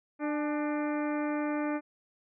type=harmonic tone with a mistuned harmonic; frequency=298.1 Hz; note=D4; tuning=26 cents sharp; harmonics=1 / 2 / 3 / 4 / 5 / 6 / 7 / 8; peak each=-30 / -36 / -40 / -42 / -44 / -46 / -47 / -48 dBFS; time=0.19-1.81 s; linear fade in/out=50 ms; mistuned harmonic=3; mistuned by=-53 cents; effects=none